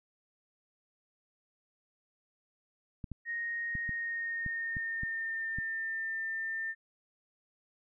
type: clicks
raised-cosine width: 5 ms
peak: -27 dBFS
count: 8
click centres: 3.042 / 3.117 / 3.753 / 3.893 / 4.463 / 4.768 / 5.034 / 5.586 s
type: tone with pitch glide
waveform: sine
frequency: 1864.7 to 1800.1 Hz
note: A#6 to A6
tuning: 0 to +39 cents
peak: -33 dBFS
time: 3.25-6.75 s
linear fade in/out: 50 ms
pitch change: -61 cents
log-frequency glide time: 3.84-5.58 s
effects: none